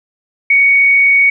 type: tone with frequency modulation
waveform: sine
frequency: 2234 Hz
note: C#7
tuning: 13 cents sharp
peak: -6 dBFS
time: 0.5-1.3 s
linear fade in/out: 5 ms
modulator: 77.2 Hz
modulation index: 0.32
effects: none